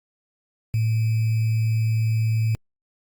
sine tone with sample-and-hold, 111.4 Hz, A2, 22 cents sharp, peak -18 dBFS, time 0.74-2.55 s, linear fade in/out 0 ms, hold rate 2450 Hz, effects Opus 48 kbps

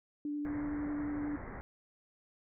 sine tone with vibrato, 293.7 Hz, D4, in tune, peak -34 dBFS, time 0.25-1.36 s, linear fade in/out 2 ms, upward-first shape square, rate 11 Hz, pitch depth 8 cents each way
pink low-pass noise, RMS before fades -45 dBFS, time 0.45-1.61 s, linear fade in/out 0 ms, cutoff 2100 Hz, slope 96 dB/octave
effects none

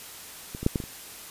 clicks, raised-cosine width 3 ms, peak -22 / -20 / -7 / -12 / -20 / -28 dBFS, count 6, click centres 0.549 / 0.63 / 0.664 / 0.758 / 0.802 / 0.839 s, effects white hiss -43 dBFS RMS until 1.3 s + resampled to 32000 Hz

